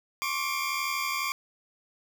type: tone cluster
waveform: 25% pulse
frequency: 1071 / 1153 / 2378 Hz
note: C6 / D6 / D7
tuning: +40 / -32 / +21 cents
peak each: -29 dBFS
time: 0.22-1.32 s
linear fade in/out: 0 ms
effects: none